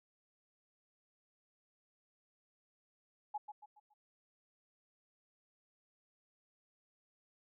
sine tone with echo, 839 Hz, G#5, 17 cents sharp, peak -36 dBFS, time 3.34-3.38 s, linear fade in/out 10 ms, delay 140 ms, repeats 4, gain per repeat -8 dB, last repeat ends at 3.94 s, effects none

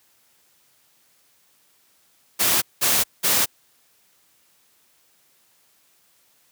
white noise bursts, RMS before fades -19 dBFS, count 3, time 2.39-3.46 s, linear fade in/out 20 ms, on 230 ms, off 190 ms, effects white hiss -61 dBFS RMS until 6.51 s + high-pass 80 Hz 12 dB/octave

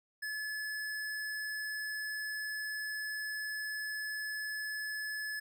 square tone, 1717 Hz, A6, 43 cents flat, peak -37 dBFS, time 0.22-5.4 s, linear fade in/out 10 ms, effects none

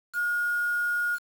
sine tone with quantisation, 1433 Hz, F6, 44 cents sharp, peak -24 dBFS, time 0.13-1.19 s, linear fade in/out 50 ms, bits 7, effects none

